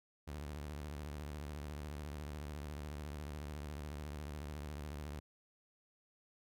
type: tone with vibrato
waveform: sawtooth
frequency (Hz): 73.8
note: D2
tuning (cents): +9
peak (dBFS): -39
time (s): 0.27-5.2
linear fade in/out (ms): 10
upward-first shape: sine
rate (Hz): 14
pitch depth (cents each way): 130
effects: none